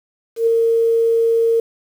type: tone with ADSR envelope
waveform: sine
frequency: 458.2 Hz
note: A#4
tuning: 30 cents flat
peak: -10 dBFS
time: 0.36-1.6 s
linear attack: 110 ms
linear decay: 3 ms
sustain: -2 dB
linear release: 3 ms
effects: 7-bit